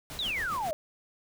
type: noise with tremolo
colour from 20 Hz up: pink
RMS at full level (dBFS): -40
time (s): 0.1-0.71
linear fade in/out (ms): 0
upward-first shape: sine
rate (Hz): 7.4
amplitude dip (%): 55
type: exponential sweep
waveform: sine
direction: down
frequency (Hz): 3991 to 590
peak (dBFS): -29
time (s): 0.19-0.73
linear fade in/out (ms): 0
effects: none